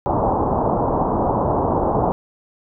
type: low-pass noise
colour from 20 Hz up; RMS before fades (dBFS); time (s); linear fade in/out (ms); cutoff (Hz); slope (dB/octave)
white; -19; 0.06-2.12; 0; 1000; 48
effects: none